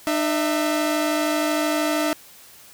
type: tone pair together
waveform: sawtooth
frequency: 303.2 / 659.3 Hz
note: D#4 / E5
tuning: -45 / 0 cents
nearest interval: octave + minor second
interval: 1345 cents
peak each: -18 / -20 dBFS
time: 0.07-2.13 s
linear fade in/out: 0 ms
effects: white hiss -47 dBFS RMS until 2.73 s